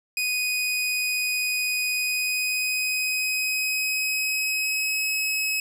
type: tone with pitch glide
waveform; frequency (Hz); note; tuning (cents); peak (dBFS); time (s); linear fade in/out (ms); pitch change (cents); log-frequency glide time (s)
sawtooth; 2489 to 2562; D#7 to E7; 0 to -50; -20; 0.17-5.6; 2; +50; 1.9-5.1
effects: none